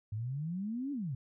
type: exponential two-way sweep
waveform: sine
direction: up then down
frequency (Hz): 101.9 to 293.7 to 120.6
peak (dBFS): -34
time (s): 0.12-1.15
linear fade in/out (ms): 5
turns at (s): 0.92
effects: none